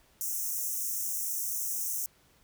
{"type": "high-pass noise", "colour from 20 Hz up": "white", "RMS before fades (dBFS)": -33, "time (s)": [0.21, 2.06], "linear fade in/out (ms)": 0, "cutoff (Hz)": 5600, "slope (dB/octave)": 96, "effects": ["pink hiss -64 dBFS RMS until 2.43 s"]}